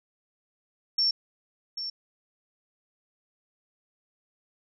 sine tone with echo, 5440 Hz, F8, 46 cents flat, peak -21 dBFS, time 0.98-1.11 s, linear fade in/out 5 ms, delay 790 ms, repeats 1, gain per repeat -10 dB, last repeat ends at 1.9 s, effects none

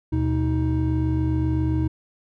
triangle tone cluster, 76.7 / 124.2 / 314.3 Hz, D#2 / B2 / D#4, -24 / +10 / +18 cents, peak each -22 dBFS, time 0.12-1.88 s, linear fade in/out 10 ms, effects none

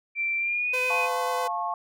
sine tone with pitch glide, 2349 to 2503 Hz, D7 to D#7, 0 to +10 cents, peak -24 dBFS, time 0.15-1.09 s, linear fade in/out 50 ms, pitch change +110 cents, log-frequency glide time 0.38-0.76 s
sawtooth tone with vibrato, 506 Hz, B4, 42 cents sharp, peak -25 dBFS, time 0.73-1.48 s, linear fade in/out 10 ms, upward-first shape sine, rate 9.2 Hz, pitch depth 10 cents each way
sine chord, F augmented, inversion none, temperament just, 698.5 / 873.1 / 1091.3 Hz, F5 / A5 / C#6, 0 / -14 / -27 cents, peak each -31 / -31 / -30 dBFS, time 0.9-1.74 s, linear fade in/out 2 ms
effects none

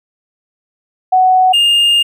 sine / triangle tone pair in turn, 744 / 2822 Hz, F#5 / F7, +9 / +17 cents, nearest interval octave + major seventh, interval 2308 cents, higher second, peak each -6 dBFS, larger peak neither, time 1.12-1.53 / 1.53-2.03 s, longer second, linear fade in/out 10 ms, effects none

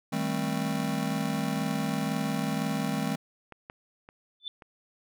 square chord, A half-diminished seventh, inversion second, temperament just, 158.4 / 198 / 220 / 264 Hz, Eb3 / G3 / A3 / C4, +31 / +18 / 0 / +16 cents, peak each -34 dBFS, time 0.12-3.16 s, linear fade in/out 10 ms
clicks, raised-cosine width 0.5 ms, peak -29 / -26 / -33 / -33 dBFS, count 4, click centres 3.523 / 3.699 / 4.089 / 4.622 s
sine tone with exponential growth, 3520 Hz, A7, in tune, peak -29 dBFS, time 4.4-4.48 s, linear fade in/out 1 ms, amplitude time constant 16 ms
effects none

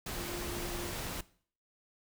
sine tone in noise, 349.2 Hz, F4, in tune, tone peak -42 dBFS, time 0.16-0.92 s, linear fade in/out 5 ms, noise pink, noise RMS -39 dBFS, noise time 0.06-1.21 s, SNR -6 dB, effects noise-tail reverb RT60 0.5 s tail -19 dB re dry

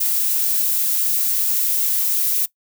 violet noise, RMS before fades -19 dBFS, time 0-2.46 s, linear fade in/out 10 ms, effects noise-tail reverb RT60 0.1 s tail -19 dB re dry

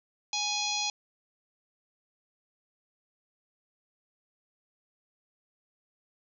harmonic tone with a mistuned harmonic, 830.6 Hz, G#5, in tune, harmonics 1 / 3 / 4 / 5 / 6 / 7 / 8, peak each -36 / -36 / -36 / -34 / -38 / -37 / -38 dBFS, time 0.33-0.9 s, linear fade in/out 2 ms, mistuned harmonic 4, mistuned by +16 cents, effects none

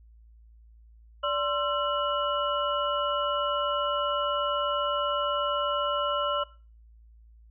sine tone cluster, 582 / 1049 / 1346 / 2937 Hz, D5 / C6 / E6 / F#7, -16 / +4 / +36 / -13 cents, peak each -29 / -32 / -29 / -34 dBFS, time 1.23-6.44 s, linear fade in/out 10 ms, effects noise-tail reverb RT60 0.4 s tail -21 dB re dry + added 56 Hz sine -51 dBFS peak until 7.5 s

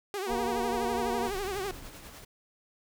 sawtooth tone with vibrato, 390 Hz, G4, 9 cents flat, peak -28 dBFS, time 0.14-1.71 s, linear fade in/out 0 ms, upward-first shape triangle, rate 12 Hz, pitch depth 130 cents each way
harmonic tone, 236.6 Hz, A#3, 26 cents sharp, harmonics 1 / 2 / 3 / 4, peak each -35 / -35 / -35 / -35 dBFS, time 0.26-1.31 s, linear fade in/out 50 ms
brown noise, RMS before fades -45 dBFS, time 0.29-1.91 s, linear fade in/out 20 ms
pink noise with tremolo, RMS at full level -46 dBFS, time 1.24-2.25 s, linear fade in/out 10 ms, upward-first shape sine, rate 10 Hz, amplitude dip 40%
effects none

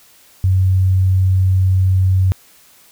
sine tone, 93.8 Hz, F#2, 24 cents sharp, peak -10 dBFS, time 0.44-2.32 s, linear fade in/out 0 ms, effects white hiss -48 dBFS RMS until 2.91 s

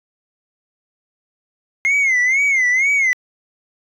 sine tone with vibrato, 2112 Hz, C7, 16 cents sharp, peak -10 dBFS, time 1.85-3.13 s, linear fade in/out 0 ms, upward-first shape sine, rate 2.1 Hz, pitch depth 130 cents each way, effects tanh soft clip ceiling -12 dBFS

